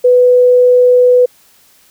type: tone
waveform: sine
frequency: 496.3 Hz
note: B4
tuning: 8 cents sharp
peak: -4 dBFS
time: 0.04-1.26 s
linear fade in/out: 10 ms
effects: white hiss -48 dBFS RMS until 1.9 s